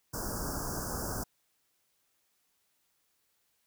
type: band-stop noise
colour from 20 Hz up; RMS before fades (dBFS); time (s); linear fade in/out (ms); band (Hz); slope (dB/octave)
pink; -36; 0.13-1.24; 10; 1600 to 4900; 96
effects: white hiss -75 dBFS RMS until 3.66 s